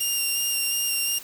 10% pulse tone with vibrato, 2794 Hz, F7, in tune, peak -15 dBFS, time 0-1.19 s, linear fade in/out 10 ms, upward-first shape square, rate 2.8 Hz, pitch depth 10 cents each way, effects white hiss -42 dBFS RMS until 1.23 s

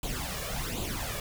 pink noise with flanger, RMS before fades -34 dBFS, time 0.03-1.2 s, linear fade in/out 2 ms, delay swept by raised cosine 0.27 to 1.77 ms, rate 1.3 Hz, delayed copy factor +0.7, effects none

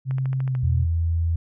sine tone with pitch glide, 132 to 122.45 Hz, C3 to B2, +16 to -14 cents, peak -21 dBFS, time 0.05-0.87 s, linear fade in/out 50 ms, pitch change -130 cents, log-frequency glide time 0.47-0.7 s
click train, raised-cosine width 0.5 ms, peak -24 dBFS, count 7, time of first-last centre 0.11-0.551 s, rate 13.6 Hz
sine tone, 83.2 Hz, E2, 17 cents sharp, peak -19 dBFS, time 0.63-1.36 s, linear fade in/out 5 ms
effects none

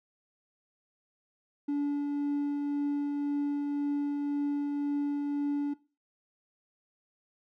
triangle tone with tremolo, 287.7 Hz, D4, 36 cents flat, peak -23 dBFS, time 1.68-5.74 s, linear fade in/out 10 ms, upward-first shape triangle, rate 1.9 Hz, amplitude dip 35%, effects noise-tail reverb RT60 0.3 s tail -19 dB re dry + tanh soft clip ceiling -23 dBFS

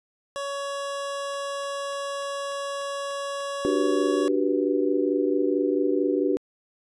25% pulse tone, 560 Hz, C#5, 18 cents sharp, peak -25 dBFS, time 0.36-4.28 s, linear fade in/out 0 ms
click train, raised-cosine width 0.2 ms, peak -34 dBFS, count 9, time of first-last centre 1.34-3.7 s, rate 3.39 Hz
sine chord, G major seventh, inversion second, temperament just, 294 / 367.5 / 392 / 490 Hz, D4 / F#4 / G4 / B4, +2 / -12 / 0 / -14 cents, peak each -25 / -26 / -26 / -28 dBFS, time 3.65-6.37 s, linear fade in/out 0 ms
effects resampled to 24000 Hz

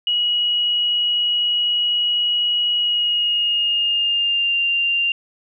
sine tone with pitch glide, 2908 to 2786 Hz, F#7 to F7, -31 to -5 cents, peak -16 dBFS, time 0.07-5.12 s, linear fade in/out 2 ms, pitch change -74 cents, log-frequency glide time 2.77-4.56 s, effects none

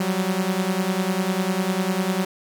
sawtooth beating tone pair, 182.6 / 192.6 Hz, F#3 / G3, -23 / -30 cents, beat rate 10 Hz, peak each -20 dBFS, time 0-2.25 s, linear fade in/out 5 ms, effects none

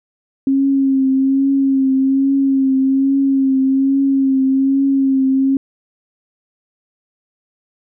sine tone with vibrato, 269.7 Hz, C#4, 47 cents flat, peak -11 dBFS, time 0.47-5.57 s, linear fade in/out 2 ms, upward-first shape triangle, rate 1.2 Hz, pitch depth 34 cents each way, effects none

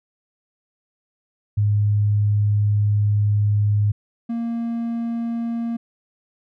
sine / triangle tone pair in turn, 103.83 / 232.4 Hz, G#2 / A#3, 0 / -5 cents, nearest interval octave + major second, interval 1395 cents, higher second, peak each -15 / -20 dBFS, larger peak first, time 1.57-3.92 / 4.29-5.77 s, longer first, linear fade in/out 10 ms, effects none

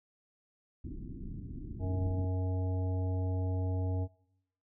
pink low-pass noise, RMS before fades -42 dBFS, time 0.84-2.26 s, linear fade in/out 5 ms, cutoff 330 Hz, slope 48 dB/octave
harmonic tone, 92.5 Hz, F#2, in tune, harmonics 1 / 3 / 5 / 7 / 9, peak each -30 / -41 / -44 / -46 / -50 dBFS, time 1.79-4.08 s, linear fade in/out 50 ms
effects noise-tail reverb RT60 0.8 s tail -23 dB re dry

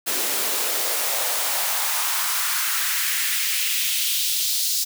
white noise with high-pass filter sweep, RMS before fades -23 dBFS, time 0.06-4.85 s, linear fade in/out 20 ms, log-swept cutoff 300 to 4800 Hz, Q 1.9, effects none

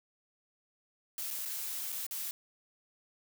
blue noise with dropouts, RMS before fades -38 dBFS, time 1.18-2.31 s, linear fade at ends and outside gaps 1 ms, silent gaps 1.305-1.309 / 1.453-1.457 / 1.921-1.925 / 2.066-2.11 s, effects none

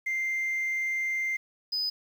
sine tone pair in turn, 2093 / 5000 Hz, C7 / D#8, 0 / +8 cents, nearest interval octave + minor third, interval 1508 cents, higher second, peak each -25 dBFS, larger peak neither, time 0.06-1.37 / 1.72-1.9 s, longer first, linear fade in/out 10 ms, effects tanh soft clip ceiling -24 dBFS + 9-bit

